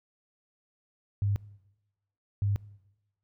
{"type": "tone bursts at uneven times", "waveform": "sine", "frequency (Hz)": 100.9, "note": "G#2", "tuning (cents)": -49, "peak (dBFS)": -24, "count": 2, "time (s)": [[1.22, 1.36], [2.42, 2.56]], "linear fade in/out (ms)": 0, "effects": ["noise-tail reverb RT60 1.0 s tail -22 dB re dry"]}